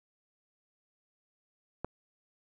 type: click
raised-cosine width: 1 ms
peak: -20 dBFS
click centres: 1.846 s
effects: none